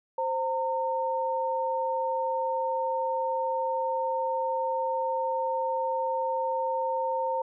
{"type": "tone pair together", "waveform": "sine", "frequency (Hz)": [524, 913.3], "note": ["C5", "A#5"], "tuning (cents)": [2, -36], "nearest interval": "minor seventh", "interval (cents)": 962, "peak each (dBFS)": [-29, -28], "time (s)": [0.18, 7.42], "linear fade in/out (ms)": 5, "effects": []}